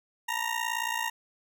20% pulse ring-modulated tone, 932.3 Hz, A#5, in tune, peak -21 dBFS, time 0.28-1.1 s, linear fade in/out 10 ms, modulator 29.1 Hz, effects none

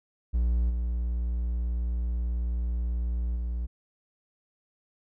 triangle tone with level steps, 59.2 Hz, A#1, 27 cents sharp, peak -20 / -24 / -26 dBFS, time 0.33-3.67 s, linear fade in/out 20 ms, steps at 0.69 / 3.35 s, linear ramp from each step 20 ms, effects none

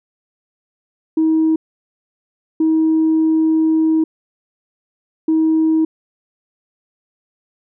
sine tone bursts at uneven times, 318.4 Hz, D#4, 40 cents sharp, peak -10 dBFS, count 3, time 1.17-1.56 / 2.6-4.04 / 5.28-5.85 s, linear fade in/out 5 ms, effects tanh soft clip ceiling -8 dBFS

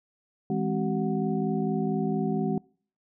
sine tone cluster, 162.2 / 206.6 / 266.3 / 381.4 / 734 Hz, E3 / G#3 / C4 / G4 / F#5, -28 / -9 / +31 / -47 / -14 cents, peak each -31 / -28 / -32 / -31 / -36 dBFS, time 0.5-2.58 s, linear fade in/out 2 ms, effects noise-tail reverb RT60 0.5 s tail -26 dB re dry

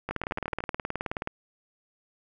two click trains, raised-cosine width 0.5 ms, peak -17 / -15 dBFS, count 8 / 23, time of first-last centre 0.09-0.605 / 0.11-1.274 s, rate 13.6 / 18.9 Hz, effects none

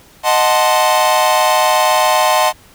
45% pulse chord, D# diminished seventh, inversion none, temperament equal, 622.3 / 740 / 880 / 1046.5 Hz, D#5 / F#5 / A5 / C6, 0 / 0 / 0 / 0 cents, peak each -16 dBFS, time 0.23-2.53 s, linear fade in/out 50 ms, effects pink hiss -45 dBFS RMS until 2.74 s

